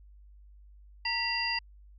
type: tone cluster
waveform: sine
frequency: 923 / 1958 / 2755 / 4774 Hz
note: A#5 / B6 / F7 / D8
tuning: -17 / -15 / -24 / +28 cents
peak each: -36 / -34 / -34 / -32 dBFS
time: 1.05-1.59 s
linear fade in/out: 5 ms
effects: added 50 Hz sine -51 dBFS peak until 1.98 s